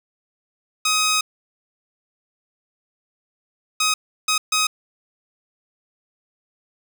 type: tone bursts at uneven times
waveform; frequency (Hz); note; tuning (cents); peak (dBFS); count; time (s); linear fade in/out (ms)
10% pulse; 1260; D#6; +21; -9; 4; 0.85-1.21 / 3.8-3.94 / 4.28-4.38 / 4.52-4.67; 5
effects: none